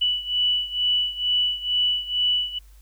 sine beating tone pair, 2960 / 2962.2 Hz, F#7 / F#7, 0 / +1 cents, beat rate 2.2 Hz, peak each -22 / -25 dBFS, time 0.01-2.59 s, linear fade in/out 10 ms, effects added 50 Hz sine -46 dBFS peak until 2.81 s + white hiss -60 dBFS RMS until 2.81 s

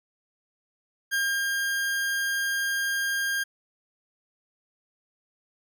40% pulse tone with ADSR envelope, 1608 Hz, G6, 44 cents sharp, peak -22 dBFS, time 1.11-3.44 s, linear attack 28 ms, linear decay 280 ms, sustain -2 dB, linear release 13 ms, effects none

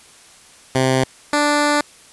10% pulse tone pair in turn, 130.81 / 293.7 Hz, C3 / D4, 0 / 0 cents, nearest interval octave + major second, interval 1400 cents, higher second, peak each -6 dBFS, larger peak neither, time 0.75-1.04 / 1.33-1.81 s, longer second, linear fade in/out 2 ms, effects white hiss -46 dBFS RMS until 2.12 s + resampled to 24000 Hz

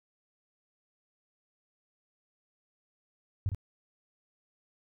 sine tone with echo, 98 Hz, G2, in tune, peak -25 dBFS, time 3.46-3.49 s, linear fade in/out 0 ms, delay 57 ms, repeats 1, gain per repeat -6 dB, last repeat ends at 3.547 s, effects none

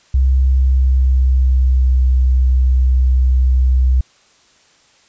sine tone with pitch glide, 65.41 to 63.81 Hz, C2 to C2, 0 to -43 cents, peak -9 dBFS, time 0.14-4.01 s, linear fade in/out 5 ms, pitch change -43 cents, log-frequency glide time 0.4-2.01 s, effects white hiss -52 dBFS RMS until 5.08 s + resampled to 16000 Hz

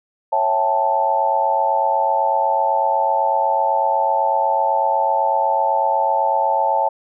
sine chord, A dominant seventh, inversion first, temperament just, 550 / 660 / 792 / 880 Hz, C#5 / E5 / G5 / A5, -14 / +2 / +18 / 0 cents, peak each -23 / -23 / -22 / -17 dBFS, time 0.32-6.89 s, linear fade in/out 10 ms, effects none

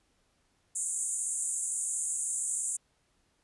white band-pass noise, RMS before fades -33 dBFS, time 0.75-2.77 s, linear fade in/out 10 ms, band 6900 to 9800 Hz, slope 96 dB/octave, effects pink hiss -72 dBFS RMS until 3.43 s + resampled to 24000 Hz

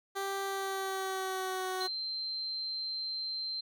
15% pulse tone with pitch glide, 392 to 372.6 Hz, G4 to F#4, 0 to +12 cents, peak -27 dBFS, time 0.15-1.88 s, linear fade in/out 20 ms, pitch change -88 cents, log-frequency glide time 0.44-1.66 s
sine tone, 4125 Hz, C8, 25 cents flat, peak -34 dBFS, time 1.8-3.61 s, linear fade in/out 10 ms
effects none

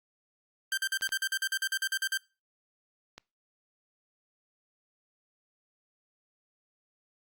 sawtooth tone bursts, 1569 Hz, G6, 1 cent sharp, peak -24 dBFS, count 15, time 0.72-2.174 s, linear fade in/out 2 ms, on 54 ms, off 46 ms
clicks, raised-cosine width 0.2 ms, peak -27 dBFS, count 3, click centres 1.011 / 1.091 / 3.18 s
effects noise-tail reverb RT60 0.3 s tail -23 dB re dry + Opus 48 kbps

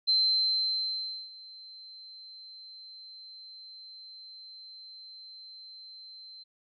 sine tone with ADSR envelope, 4100 Hz, C8, 36 cents flat, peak -21 dBFS, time 0.07-6.44 s, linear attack 21 ms, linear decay 1200 ms, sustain -24 dB, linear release 18 ms, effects none

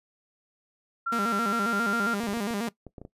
sine tone with pitch glide, 1369 to 1388.1 Hz, F6 to F6, -35 to -11 cents, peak -25 dBFS, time 1.06-2.15 s, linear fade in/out 10 ms, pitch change +24 cents, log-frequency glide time 1.54-1.78 s
sawtooth tone with vibrato, 217.2 Hz, A3, 22 cents flat, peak -24 dBFS, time 1.12-2.69 s, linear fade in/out 5 ms, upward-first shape square, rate 7.4 Hz, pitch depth 130 cents each way
clicks, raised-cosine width 2 ms, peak -28 dBFS, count 9, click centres 2.236 / 2.288 / 2.331 / 2.372 / 2.508 / 2.867 / 2.982 / 3.016 / 3.051 s
violet noise with exponential growth, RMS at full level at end -43 dBFS, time 2.35-2.43 s, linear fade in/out 0 ms, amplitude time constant 17 ms
effects noise-tail reverb RT60 0.1 s tail -18 dB re dry + resampled to 32000 Hz

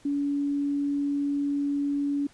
sine tone, 284.6 Hz, C#4, 46 cents sharp, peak -24 dBFS, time 0.05-2.27 s, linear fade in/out 5 ms, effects pink hiss -57 dBFS RMS until 2.33 s + resampled to 22050 Hz

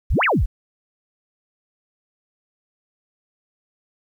sine exponential two-way sweep, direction up then down, 30.85 to 2960 to 30.85 Hz, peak -15 dBFS, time 0.1-0.46 s, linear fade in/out 10 ms, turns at 0.24 s, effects 9-bit

